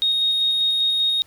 triangle tone with tremolo, 3729 Hz, A#7, in tune, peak -13 dBFS, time 0.02-1.22 s, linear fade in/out 0 ms, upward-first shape square, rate 5.1 Hz, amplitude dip 25%, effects tanh soft clip ceiling -14 dBFS + pink hiss -54 dBFS RMS until 1.26 s

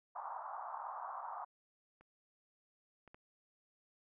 pink band-pass noise, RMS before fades -45 dBFS, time 0.15-1.45 s, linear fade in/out 10 ms, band 750 to 1200 Hz, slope 48 dB/octave
clicks, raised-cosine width 0.5 ms, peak -48 / -43 / -39 dBFS, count 3, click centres 2.01 / 3.077 / 3.145 s
effects none

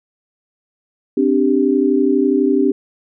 sine chord, C suspended second, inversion none, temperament equal, 261.6 / 293.7 / 392 Hz, C4 / D4 / G4, 0 / 0 / 0 cents, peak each -16 dBFS, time 1.17-2.72 s, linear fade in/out 5 ms, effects none

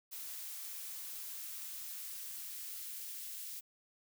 blue noise with high-pass filter sweep, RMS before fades -45 dBFS, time 0.11-3.61 s, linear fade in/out 20 ms, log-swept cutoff 480 to 2100 Hz, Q 0.72, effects none

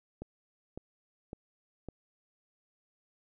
click train, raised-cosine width 2 ms, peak -27 dBFS, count 4, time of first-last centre 0.22-1.887 s, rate 1.8 Hz, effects none

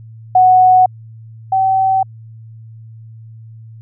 sine tone pair in turn, 740 / 765.7 Hz, F#5 / G5, 0 / -41 cents, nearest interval minor second, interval 59 cents, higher second, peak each -5 / -10 dBFS, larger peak first, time 0.35-0.86 / 1.52-2.03 s, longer neither, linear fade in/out 5 ms, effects added 112 Hz sine -33 dBFS peak until 3.81 s

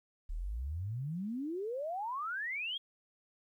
sine exponential sweep, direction up, 35.23 to 3348 Hz, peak -35 dBFS, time 0.29-2.78 s, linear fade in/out 10 ms, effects 12-bit

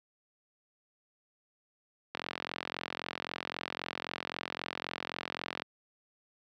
click train, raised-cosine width 0.3 ms, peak -18 dBFS, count 153, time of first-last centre 2.15-5.62 s, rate 43.8 Hz, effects high-pass 150 Hz 12 dB/octave

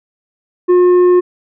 sine tone with tanh clipping, 358.6 Hz, F4, 46 cents sharp, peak -7 dBFS, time 0.68-1.21 s, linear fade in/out 20 ms, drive 6 dB, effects none

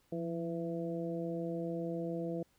harmonic tone with a mistuned harmonic, 167.1 Hz, E3, 24 cents sharp, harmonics 1 / 2 / 3 / 4, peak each -39 / -39 / -40 / -45 dBFS, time 0.12-2.43 s, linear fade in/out 5 ms, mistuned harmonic 1, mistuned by +46 cents, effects pink hiss -72 dBFS RMS until 2.58 s

